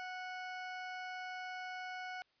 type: tone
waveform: 20% pulse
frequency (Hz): 737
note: F#5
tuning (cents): -7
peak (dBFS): -37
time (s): 0-2.22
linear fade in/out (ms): 0
effects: white hiss -75 dBFS RMS until 2.4 s + resampled to 11025 Hz